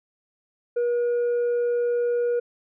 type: tone with tanh clipping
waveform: triangle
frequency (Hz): 480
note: B4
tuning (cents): -49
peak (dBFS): -21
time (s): 0.76-2.4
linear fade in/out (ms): 10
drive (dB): 7
effects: none